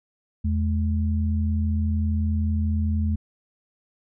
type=tone pair together; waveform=sine; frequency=82.41 / 213.3 Hz; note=E2 / G#3; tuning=0 / +46 cents; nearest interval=octave + major third; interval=1646 cents; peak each=-21 / -27 dBFS; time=0.44-3.16 s; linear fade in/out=10 ms; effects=none